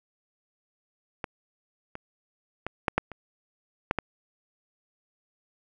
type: clicks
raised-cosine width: 0.5 ms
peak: -16 / -22 / -16 / -8 / -7 / -24 / -8 / -11 dBFS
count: 8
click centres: 1.242 / 1.954 / 2.666 / 2.882 / 2.98 / 3.117 / 3.911 / 3.987 s
effects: none